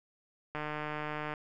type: click train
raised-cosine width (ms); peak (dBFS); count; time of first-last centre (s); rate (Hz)
0.5; -22; 120; 0.55-1.338; 151
effects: none